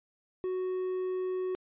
triangle tone, 370 Hz, F#4, in tune, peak -28 dBFS, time 0.44-1.55 s, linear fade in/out 0 ms, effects resampled to 8000 Hz

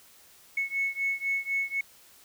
sine beating tone pair, 2200 / 2204 Hz, C#7 / C#7, -14 / -11 cents, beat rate 4 Hz, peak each -29 / -30 dBFS, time 0.57-1.81 s, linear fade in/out 5 ms, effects tanh soft clip ceiling -19 dBFS + white hiss -56 dBFS RMS until 2.24 s

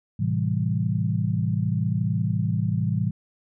sine chord, A minor seventh, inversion none, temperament equal, 110 / 130.81 / 164.81 / 196 Hz, A2 / C3 / E3 / G3, 0 / 0 / 0 / 0 cents, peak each -25 / -28 / -26 / -29 dBFS, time 0.19-3.11 s, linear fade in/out 10 ms, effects none

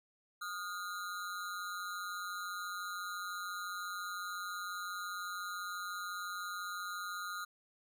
square ring-modulated tone, 1331 Hz, E6, 16 cents sharp, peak -37 dBFS, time 0.41-7.45 s, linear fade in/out 10 ms, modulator 92.9 Hz, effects none

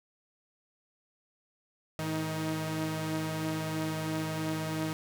sawtooth tone cluster, 107.9 / 158.6 / 314.2 Hz, A2 / D#3 / D#4, -33 / +33 / +17 cents, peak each -38 / -30 / -31 dBFS, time 1.99-4.93 s, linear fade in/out 0 ms, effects none

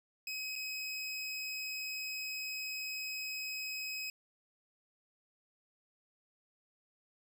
25% pulse tone with dropouts, 2539 Hz, D#7, 34 cents sharp, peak -34 dBFS, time 0.27-4.1 s, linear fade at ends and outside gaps 2 ms, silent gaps 0.556-0.56 s, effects none

